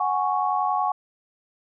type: chord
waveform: sine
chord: F# suspended second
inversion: none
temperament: equal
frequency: 740 / 830.6 / 1108.7 Hz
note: F#5 / G#5 / C#6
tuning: 0 / 0 / 0 cents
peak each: -25 dBFS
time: 0-0.92 s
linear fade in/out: 5 ms
effects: none